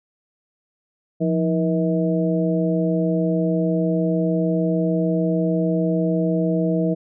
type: harmonic tone with a mistuned harmonic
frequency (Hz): 160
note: D#3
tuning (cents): +49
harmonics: 1 / 2 / 3 / 4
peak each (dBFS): -20 / -23 / -25 / -26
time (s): 1.2-6.95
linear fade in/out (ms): 20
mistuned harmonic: 1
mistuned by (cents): +140
effects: none